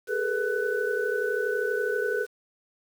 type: tone cluster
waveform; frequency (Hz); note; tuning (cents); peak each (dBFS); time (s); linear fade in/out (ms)
sine; 407.3 / 439.5 / 488.1 / 1495; G#4 / A4 / B4 / F#6; -34 / -2 / -20 / +17; -30; 0.07-2.27; 50
effects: 8-bit